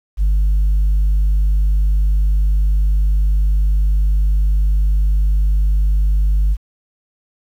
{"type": "tone", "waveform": "sine", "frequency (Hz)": 50, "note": "G1", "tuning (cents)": 35, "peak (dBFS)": -9, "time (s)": [0.17, 6.57], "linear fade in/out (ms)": 50, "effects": ["tanh soft clip ceiling -10 dBFS", "8-bit"]}